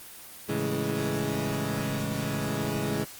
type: chord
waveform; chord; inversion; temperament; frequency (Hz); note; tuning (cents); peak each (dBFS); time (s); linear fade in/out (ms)
20% pulse; A major seventh; none; equal; 110 / 138.59 / 164.81 / 207.7; A2 / C#3 / E3 / G#3; 0 / 0 / 0 / 0; -30 / -27 / -30 / -27; 0.48-3.05; 20
effects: white hiss -45 dBFS RMS until 3.19 s + Opus 24 kbps

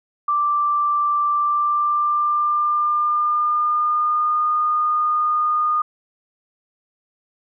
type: tone with pitch glide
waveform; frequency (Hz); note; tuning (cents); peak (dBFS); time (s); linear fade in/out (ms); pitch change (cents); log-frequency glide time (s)
sine; 1174.7 to 1223.2; D6 to D#6; 0 to -30; -16; 0.28-5.82; 5; +70; 1.3-4.48
effects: none

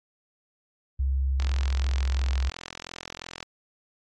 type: tone with pitch glide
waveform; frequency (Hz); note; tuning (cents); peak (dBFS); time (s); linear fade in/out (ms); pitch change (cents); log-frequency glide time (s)
sine; 67 to 65.43; C2 to C2; +42 to +1; -22; 0.99-2.5; 10; -41; 1.35-2.37
type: click train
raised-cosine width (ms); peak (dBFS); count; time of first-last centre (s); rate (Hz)
0.2; -18; 88; 1.4-3.428; 42.9
effects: AAC 32 kbps

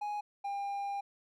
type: tone pair in turn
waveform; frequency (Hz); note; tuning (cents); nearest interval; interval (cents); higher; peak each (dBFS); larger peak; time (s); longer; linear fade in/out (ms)
triangle; 830.6 / 801.1; G#5 / G5; 0 / +37; minor second; 63; first; -32 / -32; neither; 0.01-0.21 / 0.44-1.01; second; 10
effects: none

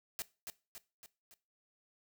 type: noise with echo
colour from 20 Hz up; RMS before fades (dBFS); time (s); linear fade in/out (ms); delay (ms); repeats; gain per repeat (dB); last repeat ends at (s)
white; -39; 0.19-0.22; 0; 280; 4; -5; 1.34
effects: noise-tail reverb RT60 0.3 s tail -19 dB re dry

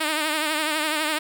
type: tone with vibrato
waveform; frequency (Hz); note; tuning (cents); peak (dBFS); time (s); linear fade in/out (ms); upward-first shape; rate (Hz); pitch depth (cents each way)
5% pulse; 307.7; D#4; -19; -11; 0-1.19; 10; triangle; 12; 76
effects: none

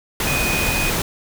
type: tone in noise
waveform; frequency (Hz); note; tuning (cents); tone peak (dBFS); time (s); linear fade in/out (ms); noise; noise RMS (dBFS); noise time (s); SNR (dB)
sine; 2489; D#7; 0; -22; 0.27-0.9; 2; pink; -21; 0.2-1.02; -4
effects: none

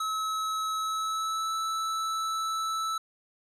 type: tone with pitch glide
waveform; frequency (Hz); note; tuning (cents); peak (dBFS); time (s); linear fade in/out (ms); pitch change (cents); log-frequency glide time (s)
square; 1291 to 1314.3; E6 to E6; -37 to -6; -29; 0-2.98; 5; +31; 0.76-1.55
effects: low-pass 10000 Hz 12 dB/octave

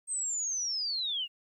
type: linear sweep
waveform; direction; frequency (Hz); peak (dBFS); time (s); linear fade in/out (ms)
sine; down; 8440 to 2750; -30; 0.07-1.28; 50
effects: 12-bit

